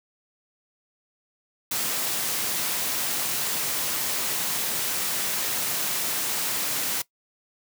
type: high-pass noise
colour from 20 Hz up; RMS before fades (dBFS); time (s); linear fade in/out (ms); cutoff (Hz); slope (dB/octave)
white; -27; 1.71-7.02; 5; 110; 24
effects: noise-tail reverb RT60 0.1 s tail -20 dB re dry